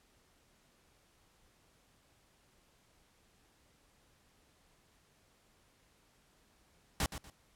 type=noise with echo; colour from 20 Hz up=pink; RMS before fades=-32 dBFS; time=7-7.06 s; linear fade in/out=2 ms; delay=120 ms; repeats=2; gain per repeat=-11 dB; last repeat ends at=7.3 s; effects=pink hiss -69 dBFS RMS until 7.55 s + low-pass 12000 Hz 12 dB/octave